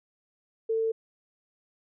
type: tone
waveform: sine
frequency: 447.9 Hz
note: A4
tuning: 31 cents sharp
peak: -24 dBFS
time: 0.69-0.92 s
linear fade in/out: 10 ms
effects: none